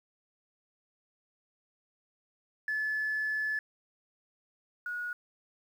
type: tone pair in turn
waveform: sine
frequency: 1727 / 1452.2 Hz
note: A6 / F#6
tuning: -33 / -33 cents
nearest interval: minor third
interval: 300 cents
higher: first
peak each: -28 / -33 dBFS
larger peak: first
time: 2.68-3.59 / 4.86-5.13 s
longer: first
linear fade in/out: 2 ms
effects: tanh soft clip ceiling -25 dBFS + 10-bit